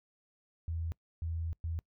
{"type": "tone bursts at uneven times", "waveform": "sine", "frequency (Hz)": 82.41, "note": "E2", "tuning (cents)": 0, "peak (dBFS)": -33, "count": 3, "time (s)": [[0.68, 0.92], [1.22, 1.53], [1.64, 1.79]], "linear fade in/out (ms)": 0, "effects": ["noise-tail reverb RT60 0.1 s tail -24 dB re dry"]}